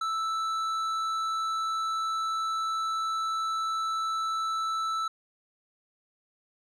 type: tone with tanh clipping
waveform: sine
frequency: 1318.5 Hz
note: E6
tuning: in tune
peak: -29 dBFS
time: 0.01-5.08 s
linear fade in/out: 5 ms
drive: 10 dB
effects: none